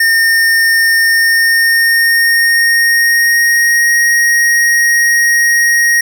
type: tone with pitch glide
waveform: square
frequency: 1822 to 1876.5 Hz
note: A#6 to A#6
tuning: -40 to +11 cents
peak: -8 dBFS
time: 0-6.01 s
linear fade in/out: 5 ms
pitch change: +51 cents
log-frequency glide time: 0.97-3.91 s
effects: none